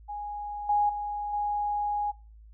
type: tone with level steps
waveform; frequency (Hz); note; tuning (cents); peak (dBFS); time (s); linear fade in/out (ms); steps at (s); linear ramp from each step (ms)
sine; 827; G#5; -8; -33 / -21 / -30 / -26; 0.08-2.12; 20; 0.69 / 0.89 / 1.33; 5
effects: noise-tail reverb RT60 0.3 s tail -20 dB re dry + added 54 Hz sine -48 dBFS peak until 2.53 s